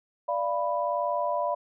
sine chord, B diminished, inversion first, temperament equal with one note detuned, 587.3 / 688.8 / 987.8 Hz, D5 / F5 / B5, 0 / -24 / 0 cents, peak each -29 / -30 / -29 dBFS, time 0.28-1.55 s, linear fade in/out 10 ms, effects none

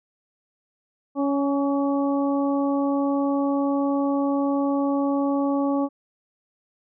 harmonic tone with a mistuned harmonic, 279.5 Hz, C#4, 14 cents sharp, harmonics 1 / 2 / 3 / 4, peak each -21 / -27 / -31 / -33 dBFS, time 1.15-5.89 s, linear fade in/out 50 ms, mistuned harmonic 4, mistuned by +19 cents, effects none

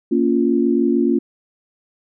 sine chord, Bb minor, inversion none, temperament just, 233.1 / 279.7 / 349.6 Hz, Bb3 / Db4 / F4, 0 / +16 / +2 cents, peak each -18 dBFS, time 0.11-1.19 s, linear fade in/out 10 ms, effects none

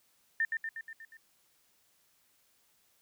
sine tone with echo, 1800 Hz, A6, 39 cents sharp, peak -26 dBFS, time 0.4-0.45 s, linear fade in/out 2 ms, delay 120 ms, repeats 6, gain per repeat -4 dB, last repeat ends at 1.17 s, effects white hiss -70 dBFS RMS until 3.01 s

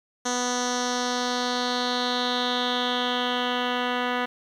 10% pulse tone with low-pass filter sweep, 246.9 Hz, B3, in tune, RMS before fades -26 dBFS, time 0.25-4.26 s, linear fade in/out 10 ms, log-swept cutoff 6300 to 2500 Hz, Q 4, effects 9-bit

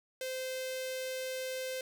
sawtooth tone with notch filter, 518 Hz, C5, 17 cents flat, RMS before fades -38 dBFS, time 0.21-1.81 s, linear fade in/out 2 ms, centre 1000 Hz, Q 0.97, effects none

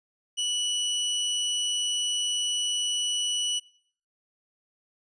sawtooth tone, 2951 Hz, F#7, 5 cents flat, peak -22 dBFS, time 0.37-3.6 s, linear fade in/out 20 ms, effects noise-tail reverb RT60 0.6 s tail -23 dB re dry + resampled to 22050 Hz

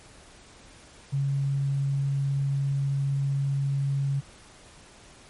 sine tone, 138.59 Hz, C#3, in tune, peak -23 dBFS, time 1.12-4.21 s, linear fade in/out 20 ms, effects pink hiss -51 dBFS RMS until 5.29 s + MP3 48 kbps

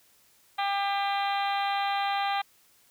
harmonic tone with a mistuned harmonic, 398.9 Hz, G4, 30 cents sharp, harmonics 2 / 3 / 4 / 5 / 6 / 7 / 8 / 9 / 10, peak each -27 / -34 / -38 / -38 / -39 / -44 / -39 / -43 / -41 dBFS, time 0.58-2.42 s, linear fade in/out 10 ms, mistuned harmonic 7, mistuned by -25 cents, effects white hiss -62 dBFS RMS until 2.9 s

